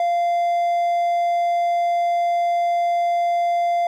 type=tone; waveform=triangle; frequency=693 Hz; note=F5; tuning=14 cents flat; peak=-15 dBFS; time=0-3.87 s; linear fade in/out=2 ms; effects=none